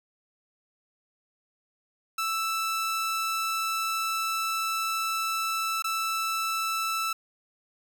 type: tone with dropouts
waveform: sawtooth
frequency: 1321 Hz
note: E6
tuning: 3 cents sharp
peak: -23 dBFS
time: 2.18-7.13 s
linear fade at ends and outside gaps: 5 ms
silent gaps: 5.823-5.842 s
effects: none